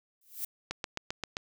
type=noise with exponential growth; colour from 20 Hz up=violet; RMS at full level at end=-32 dBFS; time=0.21-0.45 s; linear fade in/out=5 ms; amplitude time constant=52 ms
type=click train; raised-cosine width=0.2 ms; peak=-16 dBFS; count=6; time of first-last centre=0.71-1.369 s; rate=7.59 Hz
effects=none